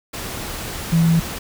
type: tone in noise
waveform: sine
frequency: 165.6 Hz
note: E3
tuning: 8 cents sharp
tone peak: -12 dBFS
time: 0.92-1.2 s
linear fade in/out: 10 ms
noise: pink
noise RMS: -29 dBFS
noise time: 0.13-1.39 s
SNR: +14 dB
effects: none